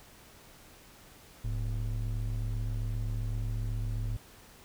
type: ring-modulated tone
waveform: triangle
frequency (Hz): 75.2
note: D2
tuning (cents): +42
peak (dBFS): -25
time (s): 1.44-4.17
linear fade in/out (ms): 10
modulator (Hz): 33.9
effects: pink hiss -55 dBFS RMS until 4.64 s